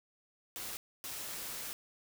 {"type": "noise bursts at uneven times", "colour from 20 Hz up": "white", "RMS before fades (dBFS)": -42, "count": 2, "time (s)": [[0.56, 0.77], [1.04, 1.73]], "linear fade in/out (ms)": 0, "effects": []}